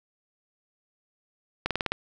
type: slowing click train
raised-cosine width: 0.3 ms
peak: -10 dBFS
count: 6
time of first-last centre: 1.66-1.92 s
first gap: 47 ms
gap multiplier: 1.05
effects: none